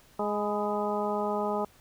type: harmonic tone with a mistuned harmonic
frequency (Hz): 208.1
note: G#3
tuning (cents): +4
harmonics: 1 / 2 / 3 / 4 / 5 / 6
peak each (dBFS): -34 / -32 / -33 / -33 / -37 / -37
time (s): 0.19-1.65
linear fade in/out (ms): 5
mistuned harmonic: 5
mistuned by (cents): -58
effects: pink hiss -59 dBFS RMS until 1.8 s